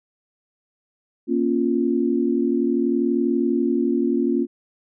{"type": "chord", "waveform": "sine", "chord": "Bb minor", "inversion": "none", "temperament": "equal with one note detuned", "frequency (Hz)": [236.6, 277.2, 349.2], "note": ["Bb3", "Db4", "F4"], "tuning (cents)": [26, 0, 0], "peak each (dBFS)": -22, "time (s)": [1.27, 4.47], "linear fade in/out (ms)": 50, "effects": []}